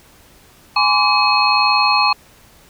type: tone cluster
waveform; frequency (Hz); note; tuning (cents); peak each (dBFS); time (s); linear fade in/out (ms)
sine; 829 / 1027 / 1148 / 2542 / 4280; G#5 / C6 / D6 / D#7 / C8; -3 / -33 / -40 / +36 / +38; -18; 0.76-2.13; 5
effects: pink hiss -48 dBFS RMS until 2.69 s